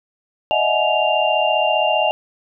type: tone cluster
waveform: sine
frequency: 611 / 646 / 731 / 847 / 2788 Hz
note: D#5 / E5 / F#5 / G#5 / F7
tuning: -32 / -35 / -21 / +34 / -4 cents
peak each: -21 dBFS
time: 0.51-2.11 s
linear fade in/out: 0 ms
effects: none